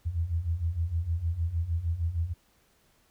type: beating tone pair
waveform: sine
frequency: 79.7 / 86.2 Hz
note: D#2 / F2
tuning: +42 / -22 cents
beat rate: 6.5 Hz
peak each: -32 / -28 dBFS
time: 0.05-2.34 s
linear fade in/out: 20 ms
effects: pink hiss -66 dBFS RMS until 3.1 s